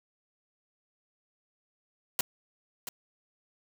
white noise with echo, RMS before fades -27 dBFS, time 2.19-2.21 s, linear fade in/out 2 ms, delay 680 ms, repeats 1, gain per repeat -11 dB, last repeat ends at 2.89 s, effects none

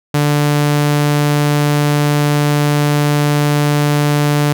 sawtooth tone, 146.83 Hz, D3, in tune, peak -7 dBFS, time 0.14-4.53 s, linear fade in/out 5 ms, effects none

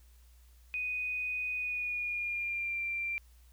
sine tone with pitch glide, 2489 to 2364 Hz, D#7 to D7, 0 to +11 cents, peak -32 dBFS, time 0.74-3.18 s, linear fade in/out 0 ms, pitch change -89 cents, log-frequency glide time 1.55-2.82 s, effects added 60 Hz sine -56 dBFS peak until 3.52 s + white hiss -68 dBFS RMS until 3.52 s

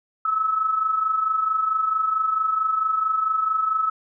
sine tone pair together, 1275.5 / 1300 Hz, D#6 / E6, +43 / -24 cents, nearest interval unison, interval 33 cents, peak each -27 / -20 dBFS, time 0.25-3.9 s, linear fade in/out 5 ms, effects none

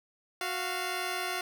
10% pulse tone pair together, 367.5 / 693.7 Hz, F#4 / F5, -12 / -12 cents, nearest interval major seventh, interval 1100 cents, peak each -26 dBFS, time 0.41-1.41 s, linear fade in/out 2 ms, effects none

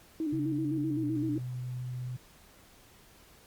sine tone with vibrato, 307.5 Hz, D#4, 20 cents flat, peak -29 dBFS, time 0.2-1.38 s, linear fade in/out 2 ms, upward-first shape square, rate 7.8 Hz, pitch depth 71 cents each way
sine tone with pitch glide, 136 to 125.44 Hz, C#3 to B2, -33 to +27 cents, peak -34 dBFS, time 0.32-2.17 s, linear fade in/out 10 ms, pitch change -140 cents, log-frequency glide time 0.91-0.99 s
effects pink hiss -58 dBFS RMS until 3.46 s + Opus 48 kbps

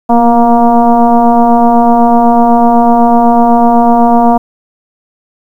sine tone with frequency modulation, 472 Hz, A#4, 22 cents sharp, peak -3 dBFS, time 0.09-4.38 s, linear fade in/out 10 ms, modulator 234 Hz, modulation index 2, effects 7-bit

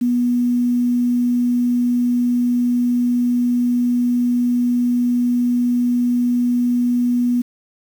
sine tone with quantisation, 243.6 Hz, B3, 24 cents flat, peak -14 dBFS, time 0.01-7.42 s, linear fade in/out 10 ms, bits 7, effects none

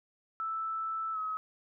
sine tone with pitch glide, 1318.5 to 1277.3 Hz, E6 to D#6, 0 to +45 cents, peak -32 dBFS, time 0.4-1.37 s, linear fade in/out 0 ms, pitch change -55 cents, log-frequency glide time 1.13-1.18 s, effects none

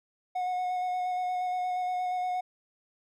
triangle tone with vibrato, 729 Hz, F#5, 26 cents flat, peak -26 dBFS, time 0.35-2.41 s, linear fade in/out 10 ms, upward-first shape square, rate 8.5 Hz, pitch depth 12 cents each way, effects none

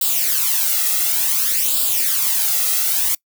blue noise with flanger, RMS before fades -18 dBFS, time 0.01-3.15 s, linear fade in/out 5 ms, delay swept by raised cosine 0.24 to 1.54 ms, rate 0.56 Hz, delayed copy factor +0.7, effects noise-tail reverb RT60 0.1 s tail -24 dB re dry

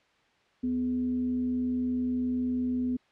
sine tone with frequency modulation, 250.7 Hz, B3, 26 cents sharp, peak -26 dBFS, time 0.63-2.97 s, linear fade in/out 10 ms, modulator 171 Hz, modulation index 0.24, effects white hiss -65 dBFS RMS until 3.11 s + low-pass 3000 Hz 12 dB/octave

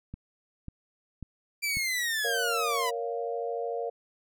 click train, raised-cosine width 5 ms, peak -26 dBFS, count 4, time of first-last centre 0.14-1.77 s, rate 1.84 Hz
sawtooth linear sweep, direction down, 2357 to 959 Hz, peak -24 dBFS, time 1.62-2.91 s, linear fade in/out 20 ms
sine chord, Bb minor, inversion none, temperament just, 466.2 / 559.4 / 699.2 Hz, Bb4 / Db5 / F5, 0 / +16 / +2 cents, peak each -32 / -36 / -35 dBFS, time 2.24-3.9 s, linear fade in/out 10 ms
effects none

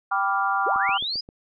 sine chord, G dominant seventh, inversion none, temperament equal, 784 / 987.8 / 1174.7 / 1396.9 Hz, G5 / B5 / D6 / F6, 0 / 0 / 0 / 0 cents, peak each -25 / -29 / -25 / -26 dBFS, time 0.11-0.98 s, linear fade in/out 10 ms
sine linear sweep, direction up, 311.1 to 5050 Hz, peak -25 dBFS, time 0.66-1.21 s, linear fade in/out 10 ms
click train, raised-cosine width 2 ms, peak -29 dBFS, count 5, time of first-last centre 0.76-1.289 s, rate 7.56 Hz
effects none

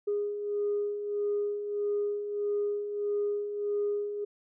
sine beating tone pair, 410 / 411.6 Hz, G#4 / G#4, -22 / -16 cents, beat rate 1.6 Hz, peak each -36 / -28 dBFS, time 0.07-4.25 s, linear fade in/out 10 ms, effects tanh soft clip ceiling -22 dBFS

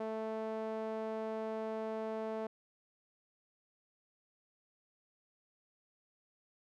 sawtooth tone with band-pass filter, 220 Hz, A3, in tune, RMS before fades -39 dBFS, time 0-2.47 s, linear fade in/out 5 ms, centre 590 Hz, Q 1.8, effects none

